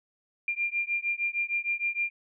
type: beating tone pair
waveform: sine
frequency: 2389 / 2395.5 Hz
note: D7 / D7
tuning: +29 / +34 cents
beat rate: 6.5 Hz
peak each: -30 dBFS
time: 0.48-2.1 s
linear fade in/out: 2 ms
effects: none